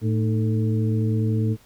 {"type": "harmonic tone with a mistuned harmonic", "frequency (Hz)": 110.7, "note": "A2", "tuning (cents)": 11, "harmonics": [1, 2, 3, 4], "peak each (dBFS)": [-20, -26, -30, -32], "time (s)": [0.01, 1.57], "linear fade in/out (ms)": 50, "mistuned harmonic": 3, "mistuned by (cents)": -110, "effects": ["pink hiss -55 dBFS RMS until 1.65 s"]}